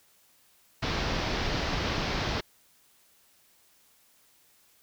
pink low-pass noise, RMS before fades -30 dBFS, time 0.82-2.41 s, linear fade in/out 10 ms, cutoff 5500 Hz, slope 48 dB/octave, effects white hiss -63 dBFS RMS until 4.82 s

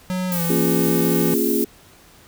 square tone with pitch glide, 183.7 to 168.45 Hz, F#3 to E3, -12 to +38 cents, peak -22 dBFS, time 0.1-1.34 s, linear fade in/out 0 ms, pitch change -150 cents, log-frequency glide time 0.29-0.42 s
violet noise, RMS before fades -26 dBFS, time 0.32-1.64 s, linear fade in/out 0 ms
sine chord, Bb minor seventh, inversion none, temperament equal with one note detuned, 233.1 / 276.1 / 349.2 / 415.3 Hz, Bb3 / Db4 / F4 / Ab4, 0 / -7 / 0 / 0 cents, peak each -23 dBFS, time 0.49-1.65 s, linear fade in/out 10 ms
effects pink hiss -49 dBFS RMS until 2.27 s

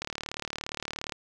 click train, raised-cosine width 0.2 ms, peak -16 dBFS, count 42, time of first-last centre 0.02-1.122 s, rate 37.2 Hz, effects none

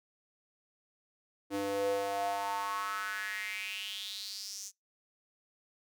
square tone with high-pass filter sweep, 99.7 Hz, G2, 30 cents sharp, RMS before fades -36 dBFS, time 1.5-4.72 s, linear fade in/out 50 ms, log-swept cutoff 350 to 6500 Hz, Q 5.6, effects noise-tail reverb RT60 0.2 s tail -26 dB re dry

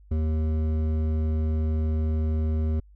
sine tone with hard clipping, 78.3 Hz, D#2, 11 cents sharp, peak -24 dBFS, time 0.11-2.8 s, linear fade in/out 5 ms, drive 11 dB, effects added 50 Hz sine -49 dBFS peak until 2.95 s

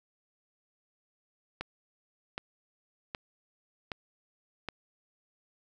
click train, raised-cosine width 0.3 ms, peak -19 dBFS, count 5, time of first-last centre 1.61-4.687 s, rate 1.3 Hz, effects none

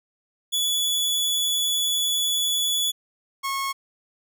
sawtooth tone pair in turn, 3422 / 1092 Hz, A7 / C#6, -49 / -26 cents, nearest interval octave + minor sixth, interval 1977 cents, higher first, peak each -18 / -21 dBFS, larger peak first, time 0.52-2.92 / 3.43-3.73 s, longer first, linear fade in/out 20 ms, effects none

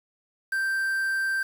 triangle tone with quantisation, 1568 Hz, G6, in tune, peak -22 dBFS, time 0.52-1.43 s, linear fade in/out 5 ms, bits 7, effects none

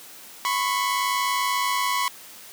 sawtooth tone pair together, 997.7 / 1098 Hz, B5 / C#6, +17 / -17 cents, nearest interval major second, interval 166 cents, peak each -21 dBFS, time 0.45-2.08 s, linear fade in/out 0 ms, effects white hiss -44 dBFS RMS until 2.52 s + high-pass 150 Hz 12 dB/octave

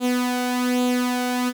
sawtooth tone with flanger, 248.4 Hz, B3, 10 cents sharp, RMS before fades -22 dBFS, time 0-1.53 s, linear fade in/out 50 ms, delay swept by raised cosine 0.27 to 1.37 ms, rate 1.2 Hz, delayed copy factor +0.6, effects none

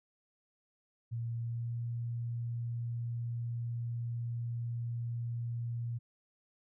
sine tone with pitch glide, 116.54 to 118.03 Hz, A#2 to A#2, 0 to +22 cents, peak -34 dBFS, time 1.11-5.99 s, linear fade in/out 20 ms, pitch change +22 cents, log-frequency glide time 1.4-1.74 s, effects none

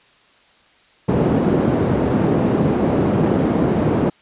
white band-pass noise, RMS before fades -17 dBFS, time 1.08-4.1 s, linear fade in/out 10 ms, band 120 to 340 Hz, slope 12 dB/octave, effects white hiss -53 dBFS RMS until 4.21 s + resampled to 8000 Hz

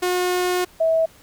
sawtooth / sine tone pair in turn, 360.9 / 649 Hz, F#4 / E5, -43 / -27 cents, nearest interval minor seventh, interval 1016 cents, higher second, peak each -15 dBFS, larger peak neither, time 0.02-0.65 / 0.8-1.06 s, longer first, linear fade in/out 10 ms, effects pink hiss -50 dBFS RMS until 1.22 s

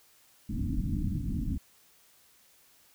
pink low-pass noise, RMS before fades -31 dBFS, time 0.49-1.58 s, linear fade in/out 10 ms, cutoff 310 Hz, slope 96 dB/octave, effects white hiss -62 dBFS RMS until 2.94 s

